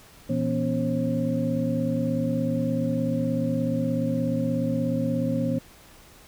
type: tone cluster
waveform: sine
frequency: 116.7 / 166.6 / 243.5 / 280.2 / 537 Hz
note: A#2 / E3 / B3 / C#4 / C5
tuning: +2 / +19 / -24 / +19 / +45 cents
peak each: -31 / -29 / -26 / -31 / -30 dBFS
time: 0.29-5.59 s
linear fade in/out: 10 ms
effects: pink hiss -51 dBFS RMS until 6.27 s